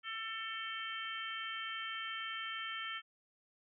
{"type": "harmonic tone", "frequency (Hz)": 446.1, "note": "A4", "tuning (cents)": 24, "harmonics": [3, 4, 5, 6, 7], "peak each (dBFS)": [-44, -45, -47, -51, -44], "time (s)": [0.03, 3.02], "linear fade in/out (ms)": 50, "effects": []}